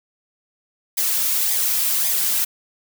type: noise with flanger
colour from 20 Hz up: blue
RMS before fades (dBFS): -20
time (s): 0.97-2.45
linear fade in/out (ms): 10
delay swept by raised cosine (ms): 0.7 to 2.8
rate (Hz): 1.8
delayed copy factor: -0.55
effects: none